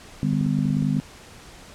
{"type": "harmonic tone", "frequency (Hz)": 50.1, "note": "G1", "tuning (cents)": 38, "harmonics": [3, 4, 5], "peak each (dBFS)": [-23, -24, -25], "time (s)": [0.23, 1], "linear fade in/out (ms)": 0}
{"type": "clicks", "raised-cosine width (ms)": 3, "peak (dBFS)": -23, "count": 9, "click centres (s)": [0.332, 0.412, 0.462, 0.59, 0.655, 0.704, 0.769, 0.823, 0.966]}
{"effects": ["pink hiss -45 dBFS RMS until 1.74 s", "low-pass 9000 Hz 12 dB/octave"]}